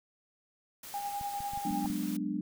white noise, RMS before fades -46 dBFS, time 0.83-2.17 s, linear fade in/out 5 ms
sine tone with tremolo, 810 Hz, G#5, 43 cents flat, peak -32 dBFS, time 0.94-1.86 s, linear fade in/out 0 ms, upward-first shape sine, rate 10 Hz, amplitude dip 45%
clicks, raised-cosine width 5 ms, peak -34 dBFS, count 7, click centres 1.212 / 1.405 / 1.535 / 1.575 / 1.71 / 1.846 / 1.901 s
sine chord, G# half-diminished seventh, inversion third, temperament equal with one note detuned, 185 / 207.7 / 246.9 / 295.7 Hz, F#3 / G#3 / B3 / D4, 0 / 0 / 0 / +12 cents, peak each -38 / -36 / -38 / -35 dBFS, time 1.65-2.41 s, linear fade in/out 5 ms
effects none

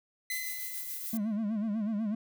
sawtooth tone with exponential decay, 2026 Hz, B6, 44 cents sharp, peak -29 dBFS, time 0.3-1.36 s, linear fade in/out 2 ms, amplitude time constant 230 ms
violet noise with tremolo, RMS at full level -37 dBFS, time 0.31-1.17 s, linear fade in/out 0 ms, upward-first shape sine, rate 6.9 Hz, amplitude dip 35%
triangle tone with vibrato, 214.3 Hz, A3, 45 cents flat, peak -27 dBFS, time 1.13-2.15 s, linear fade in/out 5 ms, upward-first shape sine, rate 8.1 Hz, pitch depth 110 cents each way
effects none

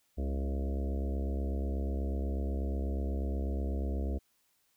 harmonic tone with a mistuned harmonic, 68.2 Hz, C#2, 28 cents flat, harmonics 1 / 3 / 4 / 5 / 6 / 7 / 8 / 9 / 10, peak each -31 / -41 / -43 / -45 / -47 / -48 / -49 / -50 / -51 dBFS, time 0.17-4.19 s, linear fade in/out 20 ms, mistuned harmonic 7, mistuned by -18 cents, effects white hiss -73 dBFS RMS until 4.76 s

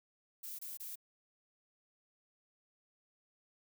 violet noise bursts, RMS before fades -45 dBFS, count 3, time 0.43-0.958 s, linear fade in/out 10 ms, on 160 ms, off 24 ms, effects none

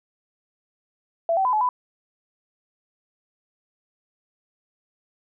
sine tone with pitch steps, 669 / 768 / 1006 / 856 / 997 Hz, E5 / G5 / B5 / A5 / B5, +25 / -36 / +32 / -48 / +16 cents, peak -18 dBFS, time 1.29-1.69 s, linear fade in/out 2 ms, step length 80 ms, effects none

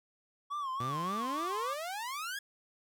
triangle tone with vibrato, 1108.7 Hz, C#6, in tune, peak -32 dBFS, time 0.5-1.75 s, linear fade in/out 20 ms, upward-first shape sine, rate 3.5 Hz, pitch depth 120 cents each way
sawtooth exponential sweep, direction up, 116.7 to 1693 Hz, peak -33 dBFS, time 0.8-2.39 s, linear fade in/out 5 ms
effects none

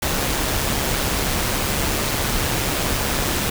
pink noise with amplitude modulation, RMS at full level -20 dBFS, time 0.02-3.5 s, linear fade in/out 5 ms, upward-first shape sine, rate 138 Hz, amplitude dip 35%, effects none

